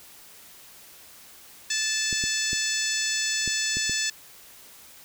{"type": "harmonic tone", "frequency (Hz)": 875, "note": "A5", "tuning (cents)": -10, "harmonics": [2, 3, 4, 5, 6, 7, 8, 9], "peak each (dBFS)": [-31, -33, -33, -34, -31, -33, -33, -34], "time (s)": [1.7, 4.1], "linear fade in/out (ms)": 5}
{"type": "clicks", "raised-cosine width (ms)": 3, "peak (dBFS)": -22, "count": 6, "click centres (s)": [2.128, 2.239, 2.531, 3.477, 3.77, 3.896]}
{"effects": ["white hiss -49 dBFS RMS until 5.04 s"]}